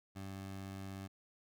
20% pulse tone, 96.6 Hz, G2, 25 cents flat, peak -39 dBFS, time 0.15-1.08 s, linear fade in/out 20 ms, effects none

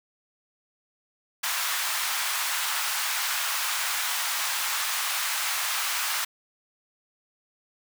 pink high-pass noise, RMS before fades -28 dBFS, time 1.43-6.25 s, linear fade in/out 10 ms, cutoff 980 Hz, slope 24 dB/octave, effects none

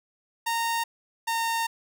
sawtooth tone pair in turn, 923 / 916.1 Hz, A#5 / A#5, -17 / -30 cents, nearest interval unison, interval 13 cents, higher first, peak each -21 dBFS, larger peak neither, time 0.46-0.84 / 1.27-1.67 s, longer second, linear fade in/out 10 ms, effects none

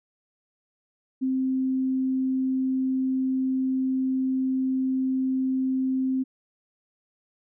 sine tone, 261.6 Hz, C4, in tune, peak -22 dBFS, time 1.21-6.24 s, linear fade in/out 20 ms, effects none

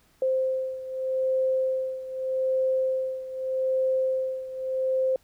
sine beating tone pair, 522 / 522.82 Hz, C5 / C5, -4 / -1 cents, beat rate 0.82 Hz, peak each -25 / -29 dBFS, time 0.22-5.16 s, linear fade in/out 2 ms, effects pink hiss -63 dBFS RMS until 5.23 s

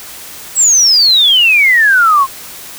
sine exponential sweep, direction down, 7920 to 1046.5 Hz, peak -5 dBFS, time 0.55-2.27 s, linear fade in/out 50 ms, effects white hiss -30 dBFS RMS until 2.78 s

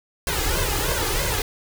pink noise with flanger, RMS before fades -23 dBFS, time 0.27-1.42 s, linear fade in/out 2 ms, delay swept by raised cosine 1.9 to 2.45 ms, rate 3.1 Hz, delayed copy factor +1, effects none

